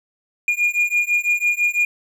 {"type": "beating tone pair", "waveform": "triangle", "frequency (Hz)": [2424, 2430], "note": ["D#7", "D#7"], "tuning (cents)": [-46, -42], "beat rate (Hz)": 6, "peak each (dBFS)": -18, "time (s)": [0.48, 1.85], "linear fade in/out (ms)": 2, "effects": []}